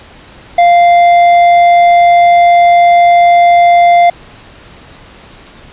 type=tone with tanh clipping; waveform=sine; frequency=696 Hz; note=F5; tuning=6 cents flat; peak=-4 dBFS; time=0.58-4.1 s; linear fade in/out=5 ms; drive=8 dB; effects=pink hiss -36 dBFS RMS until 5.72 s + resampled to 8000 Hz